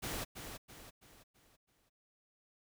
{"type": "noise with echo", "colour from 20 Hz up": "pink", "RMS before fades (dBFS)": -40, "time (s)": [0.02, 0.25], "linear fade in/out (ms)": 20, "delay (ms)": 330, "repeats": 5, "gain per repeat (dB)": -7, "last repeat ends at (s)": 1.9, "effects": []}